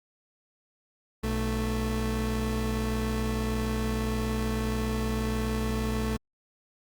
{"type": "tone pair together", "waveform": "30% pulse", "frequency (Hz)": [61.65, 220], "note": ["B1", "A3"], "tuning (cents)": [-2, 0], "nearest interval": "octave + minor seventh", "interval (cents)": 2202, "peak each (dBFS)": -27, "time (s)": [1.23, 6.17], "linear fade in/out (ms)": 10, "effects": ["Opus 48 kbps"]}